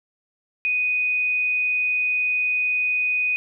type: tone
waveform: sine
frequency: 2489 Hz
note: D#7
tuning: in tune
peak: -19 dBFS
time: 0.65-3.36 s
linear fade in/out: 0 ms
effects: none